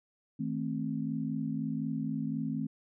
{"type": "chord", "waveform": "sine", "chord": "A diminished", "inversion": "second", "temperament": "just", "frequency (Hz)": [158.4, 220, 264], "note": ["Eb3", "A3", "C4"], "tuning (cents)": [31, 0, 16], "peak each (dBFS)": [-36, -35, -35], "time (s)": [0.39, 2.67], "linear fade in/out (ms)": 10, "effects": []}